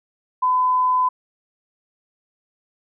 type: tone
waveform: sine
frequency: 1010 Hz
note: B5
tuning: 39 cents sharp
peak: -15 dBFS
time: 0.42-1.09 s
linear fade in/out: 10 ms
effects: none